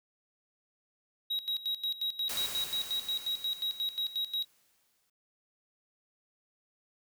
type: tone with tremolo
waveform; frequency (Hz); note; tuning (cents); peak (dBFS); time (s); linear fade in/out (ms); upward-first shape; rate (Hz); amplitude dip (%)
triangle; 3830; A#7; +46; -28; 1.3-4.45; 10; square; 5.6; 80
type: noise with exponential decay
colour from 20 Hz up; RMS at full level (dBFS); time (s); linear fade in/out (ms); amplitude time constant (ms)
white; -36; 2.29-5.1; 5; 610
effects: none